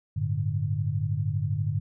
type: chord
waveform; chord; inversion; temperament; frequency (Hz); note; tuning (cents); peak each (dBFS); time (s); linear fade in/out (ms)
sine; G suspended second; none; equal with one note detuned; 98 / 110.45 / 146.83; G2 / A2 / D3; 0 / +7 / 0; -29; 0.16-1.8; 10
effects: none